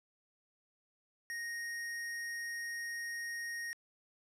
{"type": "tone", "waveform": "square", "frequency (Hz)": 1866, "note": "A#6", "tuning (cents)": 1, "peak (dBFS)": -39, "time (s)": [1.3, 3.73], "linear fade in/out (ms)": 0, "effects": ["low-pass 12000 Hz 12 dB/octave"]}